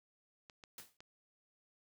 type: clicks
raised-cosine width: 0.2 ms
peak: -36 dBFS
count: 4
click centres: 0.498 / 0.638 / 0.799 / 1.005 s
type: noise with exponential decay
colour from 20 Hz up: white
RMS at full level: -47 dBFS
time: 0.78-0.97 s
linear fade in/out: 2 ms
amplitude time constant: 41 ms
effects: none